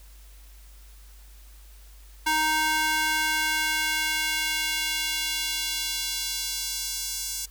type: tone with high-pass filter sweep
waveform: square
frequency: 311.1 Hz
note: D#4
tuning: in tune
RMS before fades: -27 dBFS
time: 2.26-7.46 s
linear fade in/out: 10 ms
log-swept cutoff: 1000 to 6100 Hz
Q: 1.2
effects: added 50 Hz sine -46 dBFS peak until 7.5 s + white hiss -56 dBFS RMS until 7.5 s